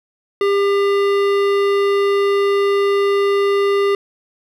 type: tone with hard clipping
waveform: sine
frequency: 400 Hz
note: G4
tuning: 35 cents sharp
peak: -15 dBFS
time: 0.41-3.95 s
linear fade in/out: 2 ms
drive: 15 dB
effects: none